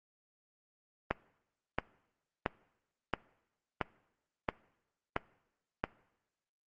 click train, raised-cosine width 0.5 ms, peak -14 dBFS, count 8, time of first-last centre 1.11-5.84 s, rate 1.48 Hz, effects noise-tail reverb RT60 0.9 s tail -22 dB re dry + Opus 24 kbps

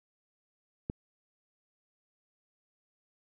click, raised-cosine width 3 ms, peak -20 dBFS, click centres 0.899 s, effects none

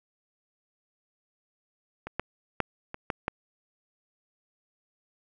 clicks, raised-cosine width 0.5 ms, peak -21 / -13 / -9 / -21 / -13 / -12 dBFS, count 6, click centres 2.07 / 2.196 / 2.603 / 2.944 / 3.102 / 3.281 s, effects none

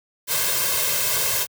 white noise with comb filter, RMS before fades -22 dBFS, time 0.27-1.47 s, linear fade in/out 50 ms, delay 1.9 ms, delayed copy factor +0.9, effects high-pass 80 Hz 12 dB/octave

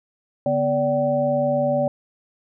sine tone cluster, 145.1 / 245 / 579 / 765 Hz, D3 / B3 / D5 / G5, -21 / -14 / -25 / -42 cents, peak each -28 / -26 / -19 / -27 dBFS, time 0.46-1.88 s, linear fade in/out 2 ms, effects none

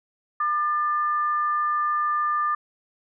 sine tone pair together, 1201.1 / 1760 Hz, D6 / A6, +39 / 0 cents, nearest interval perfect fifth, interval 661 cents, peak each -21 / -32 dBFS, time 0.4-2.55 s, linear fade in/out 5 ms, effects none

